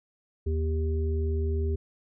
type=harmonic tone; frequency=78.8 Hz; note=D#2; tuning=23 cents sharp; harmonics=1 / 3 / 5; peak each=-25 / -39 / -33 dBFS; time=0.46-1.76 s; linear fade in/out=10 ms; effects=none